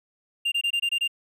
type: tone bursts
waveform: triangle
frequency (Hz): 2794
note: F7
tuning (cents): 0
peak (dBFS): -20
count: 7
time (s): 0.45-1.078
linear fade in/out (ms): 10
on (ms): 70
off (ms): 23
effects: none